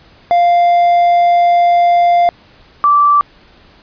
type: tone pair in turn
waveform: triangle / sine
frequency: 697 / 1165 Hz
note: F5 / D6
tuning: -4 / -14 cents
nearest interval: major sixth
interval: 890 cents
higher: second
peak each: -5 / -6 dBFS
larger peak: first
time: 0.31-2.29 / 2.84-3.21 s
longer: first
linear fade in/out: 0 ms
effects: pink hiss -45 dBFS RMS until 3.82 s + resampled to 11025 Hz